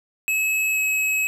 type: tone with pitch glide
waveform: square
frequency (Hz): 2579 to 2564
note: E7 to E7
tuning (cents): -39 to -49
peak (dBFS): -20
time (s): 0.28-1.27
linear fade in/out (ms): 0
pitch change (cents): -10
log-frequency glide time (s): 0.73-0.78
effects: none